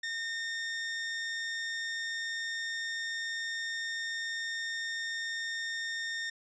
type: tone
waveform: sawtooth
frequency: 1827 Hz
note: A#6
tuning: 35 cents flat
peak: -30 dBFS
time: 0.03-6.3 s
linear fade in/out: 5 ms
effects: resampled to 16000 Hz